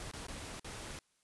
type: noise with dropouts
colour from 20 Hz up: pink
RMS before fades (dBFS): -45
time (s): 0-0.99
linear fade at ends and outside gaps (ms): 1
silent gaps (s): 0.114-0.135 / 0.268-0.283 / 0.596-0.645
effects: white hiss -75 dBFS RMS until 1.23 s + resampled to 24000 Hz